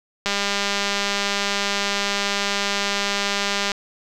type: click train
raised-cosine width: 0.2 ms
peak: -5 dBFS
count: 696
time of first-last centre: 0.26-3.718 s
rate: 201 Hz
effects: none